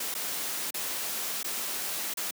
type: noise with dropouts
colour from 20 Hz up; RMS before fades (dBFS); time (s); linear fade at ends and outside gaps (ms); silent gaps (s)
white; -33; 0-2.31; 5; 0.142-0.149 / 0.707-0.742 / 1.431-1.443 / 2.139-2.171
effects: high-pass 200 Hz 12 dB/octave